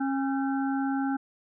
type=harmonic tone with a mistuned harmonic; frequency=271.6 Hz; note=C#4; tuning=35 cents flat; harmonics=1 / 3 / 5 / 6; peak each=-26 / -33 / -40 / -39 dBFS; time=0-1.17 s; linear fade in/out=10 ms; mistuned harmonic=6; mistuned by=-100 cents; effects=none